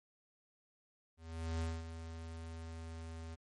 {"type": "tone with ADSR envelope", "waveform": "square", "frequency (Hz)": 81.8, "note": "E2", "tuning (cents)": -13, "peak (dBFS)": -35, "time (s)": [1.17, 3.36], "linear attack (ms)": 440, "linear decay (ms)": 220, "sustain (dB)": -10, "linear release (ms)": 23, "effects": ["MP3 48 kbps"]}